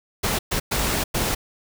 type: noise bursts at uneven times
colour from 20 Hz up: pink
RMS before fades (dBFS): -23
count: 4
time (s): 0.23-0.39 / 0.51-0.6 / 0.71-1.04 / 1.14-1.35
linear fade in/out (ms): 10
effects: none